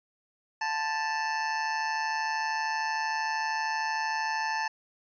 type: tone with amplitude modulation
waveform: 25% pulse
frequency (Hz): 880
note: A5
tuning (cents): 0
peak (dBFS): -22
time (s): 0.61-4.68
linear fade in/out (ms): 5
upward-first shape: sine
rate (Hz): 153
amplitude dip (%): 50
effects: resampled to 16000 Hz